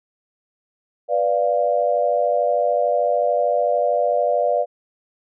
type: chord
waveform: sine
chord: B diminished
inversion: none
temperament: equal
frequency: 493.9 / 587.3 / 698.5 Hz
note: B4 / D5 / F5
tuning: 0 / 0 / 0 cents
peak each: -22 / -19 / -21 dBFS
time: 1.08-4.66 s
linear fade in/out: 50 ms
effects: none